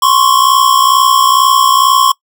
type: tone pair together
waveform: square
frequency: 1046.5 / 1108.7 Hz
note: C6 / C#6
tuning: 0 / 0 cents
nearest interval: minor second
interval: 100 cents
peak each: -10 dBFS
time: 0.02-2.12 s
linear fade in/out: 5 ms
effects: noise-tail reverb RT60 0.1 s tail -23 dB re dry